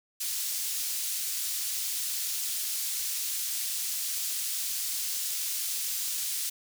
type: high-pass noise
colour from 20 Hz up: pink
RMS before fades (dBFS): -32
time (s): 0.2-6.5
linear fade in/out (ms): 10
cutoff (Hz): 5200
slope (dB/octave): 12
effects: none